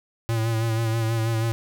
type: tone with vibrato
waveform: square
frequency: 113.3 Hz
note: A#2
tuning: 49 cents flat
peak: -22 dBFS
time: 0.29-1.52 s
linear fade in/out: 0 ms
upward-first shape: sine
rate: 6.2 Hz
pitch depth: 38 cents each way
effects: none